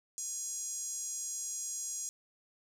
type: tone with high-pass filter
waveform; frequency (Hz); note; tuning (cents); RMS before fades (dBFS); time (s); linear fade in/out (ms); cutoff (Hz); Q
5% pulse; 830.6; G#5; 0; -39; 0.18-2.09; 0; 6800; 7.3
effects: none